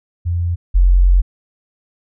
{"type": "tone pair in turn", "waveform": "sine", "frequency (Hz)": [86.5, 44.93], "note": ["F2", "F1"], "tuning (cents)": [-16, 50], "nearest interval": "major seventh", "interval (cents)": 1134, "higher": "first", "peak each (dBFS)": [-15, -7], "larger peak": "second", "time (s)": [[0.25, 0.56], [0.74, 1.22]], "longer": "second", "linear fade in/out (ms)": 20, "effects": []}